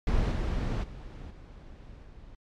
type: noise with level steps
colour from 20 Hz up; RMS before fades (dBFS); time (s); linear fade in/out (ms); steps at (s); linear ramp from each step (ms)
brown; -26 / -29 / -42 / -47 / -49; 0.07-2.35; 2; 0.31 / 0.83 / 1.3 / 2.02; 10
effects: low-pass 5000 Hz 12 dB/octave + MP3 96 kbps